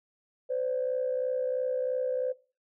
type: tone pair together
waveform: sine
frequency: 511 / 574 Hz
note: C5 / D5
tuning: -41 / -40 cents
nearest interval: major second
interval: 201 cents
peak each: -28 / -33 dBFS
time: 0.49-2.33 s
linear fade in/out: 20 ms
effects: noise-tail reverb RT60 0.3 s tail -17 dB re dry + tanh soft clip ceiling -20 dBFS